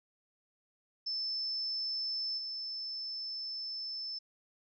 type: tone with level steps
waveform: sine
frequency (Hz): 5274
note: E8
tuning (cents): 0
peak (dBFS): -33 / -37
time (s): 1.06-4.19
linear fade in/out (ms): 10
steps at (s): 2.37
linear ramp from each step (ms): 20
effects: none